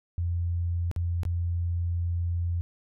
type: tone with dropouts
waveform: sine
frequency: 86.2 Hz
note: F2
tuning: 22 cents flat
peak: -25 dBFS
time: 0.18-2.61 s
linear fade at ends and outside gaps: 0 ms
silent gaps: 0.914-0.962 / 1.233-1.252 s
effects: none